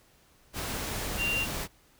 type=tone in noise; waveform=sine; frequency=2772 Hz; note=F7; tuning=14 cents flat; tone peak=-27 dBFS; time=1.17-1.47 s; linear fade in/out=50 ms; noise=pink; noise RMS=-34 dBFS; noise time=0.53-1.68 s; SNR=+4 dB; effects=pink hiss -62 dBFS RMS until 1.99 s